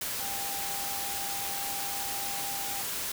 sine tone in noise, 796 Hz, G5, 26 cents sharp, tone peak -39 dBFS, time 0.2-2.82 s, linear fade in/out 5 ms, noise white, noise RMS -34 dBFS, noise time 0.01-3.12 s, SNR -8 dB, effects none

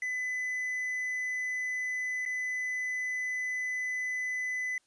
triangle tone with dropouts, 2006 Hz, B6, 26 cents sharp, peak -29 dBFS, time 0.02-4.78 s, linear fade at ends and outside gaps 2 ms, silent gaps 2.253-2.26 s, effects white hiss -71 dBFS RMS until 4.86 s + resampled to 22050 Hz

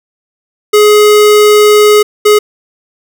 square tone bursts at uneven times, 420 Hz, G#4, 19 cents sharp, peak -3 dBFS, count 2, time 0.73-2.03 / 2.25-2.39 s, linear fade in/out 10 ms, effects none

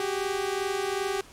sawtooth tone pair together, 379.5 / 402.1 Hz, F#4 / G4, +44 / +44 cents, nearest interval minor second, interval 100 cents, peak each -26 dBFS, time 0-1.21 s, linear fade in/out 2 ms, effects pink hiss -51 dBFS RMS until 1.32 s + low-pass 11000 Hz 12 dB/octave

